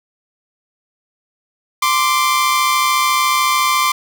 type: tone pair together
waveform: sawtooth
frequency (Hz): 1042.1 / 1176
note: C6 / D6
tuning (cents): -7 / +2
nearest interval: major second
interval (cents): 209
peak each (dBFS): -12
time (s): 1.82-3.92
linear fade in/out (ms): 5
effects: none